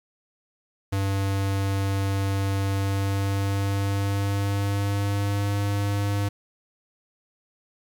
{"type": "tone with pitch glide", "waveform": "square", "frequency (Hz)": [98, 101.05], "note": ["G2", "G#2"], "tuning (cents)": [0, -47], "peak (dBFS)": -23, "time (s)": [0.92, 6.29], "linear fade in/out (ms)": 10, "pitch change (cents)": 53, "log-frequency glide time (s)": [2.72, 5.52], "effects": ["9-bit"]}